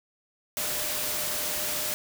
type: tone in noise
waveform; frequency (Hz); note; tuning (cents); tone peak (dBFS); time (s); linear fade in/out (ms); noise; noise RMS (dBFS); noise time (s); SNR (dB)
sine; 604; D5; +48; -41; 0.57-1.94; 0; white; -30; 0.57-1.94; -14
effects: none